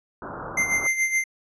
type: low-pass noise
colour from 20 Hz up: white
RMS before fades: -35 dBFS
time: 0.22-0.87 s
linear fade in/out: 2 ms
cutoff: 1500 Hz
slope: 96 dB/octave
type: tone with tremolo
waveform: square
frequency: 2087 Hz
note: C7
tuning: 5 cents flat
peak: -19 dBFS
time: 0.57-1.24 s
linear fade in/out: 5 ms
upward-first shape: sine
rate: 7.1 Hz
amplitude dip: 65%
effects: resampled to 22050 Hz